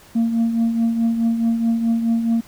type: tone with tremolo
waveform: sine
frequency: 229.6 Hz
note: A#3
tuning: 26 cents flat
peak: -11 dBFS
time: 0.15-2.41 s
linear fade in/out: 10 ms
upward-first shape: triangle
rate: 4.7 Hz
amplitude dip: 65%
effects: tanh soft clip ceiling -13 dBFS + pink hiss -47 dBFS RMS until 2.47 s